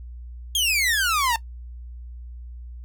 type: exponential sweep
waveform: sawtooth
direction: down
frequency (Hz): 3322 to 890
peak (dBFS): -16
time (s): 0.55-1.36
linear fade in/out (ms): 2
effects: noise-tail reverb RT60 0.1 s tail -18 dB re dry + added 60 Hz sine -35 dBFS peak until 2.84 s